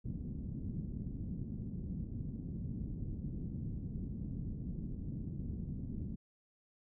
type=low-pass noise; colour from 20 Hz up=white; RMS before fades=-41 dBFS; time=0.04-6.16 s; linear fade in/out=20 ms; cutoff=220 Hz; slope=24 dB/octave; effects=none